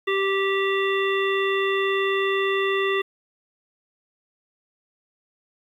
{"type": "harmonic tone", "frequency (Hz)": 390.6, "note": "G4", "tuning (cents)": -6, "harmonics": [1, 3, 5, 7, 9], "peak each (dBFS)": [-22, -28, -27, -31, -33], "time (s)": [0.07, 3.02], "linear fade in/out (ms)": 10, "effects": ["9-bit"]}